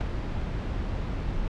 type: noise with ADSR envelope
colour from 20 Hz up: brown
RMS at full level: -23 dBFS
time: 0-1.48 s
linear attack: 13 ms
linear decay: 4 ms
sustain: -7 dB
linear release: 3 ms
effects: low-pass 4000 Hz 12 dB/octave